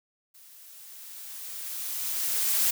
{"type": "noise with level ramp", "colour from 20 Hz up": "blue", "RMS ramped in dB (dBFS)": [-53, -23], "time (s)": [0.34, 2.71], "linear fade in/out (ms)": 10, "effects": []}